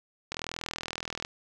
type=click train; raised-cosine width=0.2 ms; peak=-16 dBFS; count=39; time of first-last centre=0.32-1.249 s; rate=40.9 Hz; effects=none